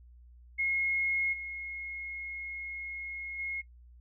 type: tone with level steps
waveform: sine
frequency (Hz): 2160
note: C#7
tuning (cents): -45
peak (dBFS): -27 / -37 / -33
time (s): 0.58-3.62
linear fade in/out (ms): 20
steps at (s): 1.32 / 3.38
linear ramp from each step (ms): 20
effects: noise-tail reverb RT60 0.1 s tail -18 dB re dry + added 60 Hz sine -52 dBFS peak until 4 s